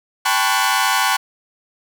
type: tone cluster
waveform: sawtooth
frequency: 786 / 880 / 1011 / 1113 / 1470 Hz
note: G5 / A5 / B5 / C#6 / F#6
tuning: +4 / 0 / +40 / +7 / -12 cents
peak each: -18 dBFS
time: 0.25-1.17 s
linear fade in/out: 10 ms
effects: none